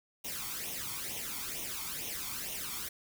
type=noise with flanger; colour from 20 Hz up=white; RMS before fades=-39 dBFS; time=0.24-2.89 s; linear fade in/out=10 ms; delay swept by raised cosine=0.32 to 0.91 ms; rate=2.2 Hz; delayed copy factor=+0.7; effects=none